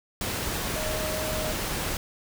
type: tone in noise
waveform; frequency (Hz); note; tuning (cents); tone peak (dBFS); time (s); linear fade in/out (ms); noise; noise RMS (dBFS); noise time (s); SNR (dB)
sine; 622.3; D#5; 0; -32; 0.76-1.52; 2; pink; -30; 0.21-1.97; -5
effects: none